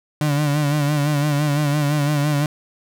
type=tone with vibrato; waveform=35% pulse; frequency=146.83 Hz; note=D3; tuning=in tune; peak=-15 dBFS; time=0.21-2.46 s; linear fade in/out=2 ms; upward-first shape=sine; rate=5.9 Hz; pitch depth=58 cents each way; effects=none